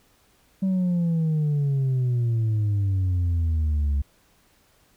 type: exponential sweep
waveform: sine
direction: down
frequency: 193.3 to 69.3 Hz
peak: -17 dBFS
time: 0.62-4.02 s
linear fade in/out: 10 ms
effects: tanh soft clip ceiling -19 dBFS + pink hiss -61 dBFS RMS until 4.96 s